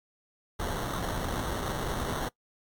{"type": "noise with sample-and-hold", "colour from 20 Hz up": "pink", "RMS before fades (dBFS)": -32, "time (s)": [0.59, 2.29], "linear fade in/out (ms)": 10, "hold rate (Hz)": 2450, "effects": ["noise-tail reverb RT60 0.1 s tail -21 dB re dry", "MP3 96 kbps"]}